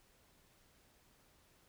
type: silence
effects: pink hiss -69 dBFS RMS until 1.68 s

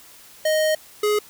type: tone pair in turn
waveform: square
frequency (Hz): 622.3 / 419.4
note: D#5 / G#4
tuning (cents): 0 / +17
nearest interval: perfect fifth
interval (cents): 683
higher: first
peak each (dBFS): -18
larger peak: neither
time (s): 0.45-0.75 / 1.03-1.19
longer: first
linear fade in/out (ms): 5
effects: white hiss -47 dBFS RMS until 1.29 s

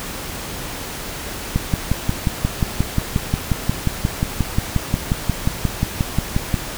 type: click train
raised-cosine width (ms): 5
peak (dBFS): -4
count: 29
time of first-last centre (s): 1.56-6.542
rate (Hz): 5.62
effects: pink hiss -29 dBFS RMS until 6.77 s

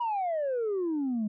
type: exponential sweep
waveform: sine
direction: down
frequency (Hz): 980 to 204.5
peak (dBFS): -25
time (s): 0-1.28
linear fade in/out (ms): 10
effects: tanh soft clip ceiling -25 dBFS

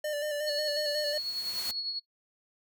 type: tone with vibrato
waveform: square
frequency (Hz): 594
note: D5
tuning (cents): +20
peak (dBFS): -31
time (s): 0.04-1.18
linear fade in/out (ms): 5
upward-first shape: square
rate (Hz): 5.5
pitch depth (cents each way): 30
type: noise with exponential growth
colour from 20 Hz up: white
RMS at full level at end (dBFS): -37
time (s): 0.37-1.71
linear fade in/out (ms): 1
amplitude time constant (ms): 290
type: tone with tremolo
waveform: sine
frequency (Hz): 4352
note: C#8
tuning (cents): -33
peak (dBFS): -29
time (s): 0.46-2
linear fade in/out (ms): 20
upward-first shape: triangle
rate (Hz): 10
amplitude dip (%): 55
effects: noise-tail reverb RT60 0.1 s tail -20 dB re dry

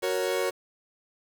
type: chord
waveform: 40% pulse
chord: F# major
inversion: none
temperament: equal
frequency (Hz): 370 / 466.2 / 554.4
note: F#4 / A#4 / C#5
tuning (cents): 0 / 0 / 0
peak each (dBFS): -29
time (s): 0.02-0.51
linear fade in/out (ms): 20
effects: 8-bit

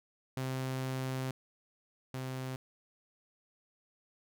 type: tone pair in turn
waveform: sawtooth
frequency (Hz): 130.81 / 130.12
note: C3 / C3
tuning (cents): 0 / -9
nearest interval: unison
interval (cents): 9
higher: first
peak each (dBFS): -30 / -33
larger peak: first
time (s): 0.37-1.31 / 2.14-2.56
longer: first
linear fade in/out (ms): 2
effects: none

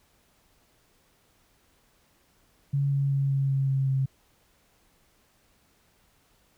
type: tone with pitch steps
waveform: sine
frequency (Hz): 140.1 / 139.05 / 138.01 / 136.98 / 135.95 / 134.94 / 133.93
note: C#3 / C#3 / C#3 / C#3 / C#3 / C#3 / C3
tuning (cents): +19 / +6 / -7 / -20 / -33 / -46 / +41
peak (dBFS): -22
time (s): 2.73-4.06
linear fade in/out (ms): 10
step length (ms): 190
effects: pink hiss -65 dBFS RMS until 6.57 s

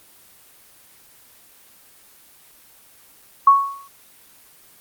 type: tone with exponential decay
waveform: sine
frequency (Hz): 1108.7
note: C#6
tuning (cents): 0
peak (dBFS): -5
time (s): 3.47-3.88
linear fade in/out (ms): 5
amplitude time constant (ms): 88
effects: white hiss -50 dBFS RMS until 4.8 s + Opus 24 kbps

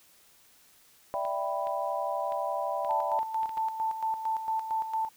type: chord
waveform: sine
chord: E minor seventh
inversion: third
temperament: equal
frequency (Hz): 587.3 / 659.3 / 784 / 987.8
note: D5 / E5 / G5 / B5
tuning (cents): 0 / 0 / 0 / 0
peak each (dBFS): -34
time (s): 1.14-3.19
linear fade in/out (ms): 0
type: clicks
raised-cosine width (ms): 0.3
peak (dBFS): -30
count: 9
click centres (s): 1.251 / 1.671 / 2.322 / 2.848 / 2.909 / 3.191 / 3.432 / 3.493 / 3.578
type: tone with tremolo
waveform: sine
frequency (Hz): 886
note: A5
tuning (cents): +12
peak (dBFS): -26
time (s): 2.89-5.09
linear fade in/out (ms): 5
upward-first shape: square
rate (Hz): 4.4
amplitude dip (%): 60
effects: white hiss -60 dBFS RMS until 5.16 s

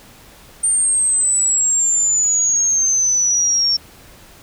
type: exponential sweep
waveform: sine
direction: down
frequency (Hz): 8870 to 5460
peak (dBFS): -13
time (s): 0.63-3.77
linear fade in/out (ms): 10
effects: pink hiss -44 dBFS RMS until 4.42 s

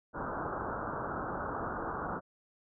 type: low-pass noise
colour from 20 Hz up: white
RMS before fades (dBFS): -37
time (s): 0.13-2.21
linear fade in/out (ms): 50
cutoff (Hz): 1500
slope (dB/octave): 96
effects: none

